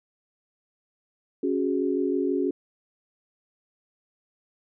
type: chord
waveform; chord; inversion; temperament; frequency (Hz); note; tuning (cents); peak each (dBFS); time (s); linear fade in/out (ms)
sine; C# suspended fourth; none; just; 277.2 / 369.6 / 415.8; C#4 / F#4 / G#4; 0 / -2 / +2; -26 / -26 / -29; 1.43-2.51; 5
effects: none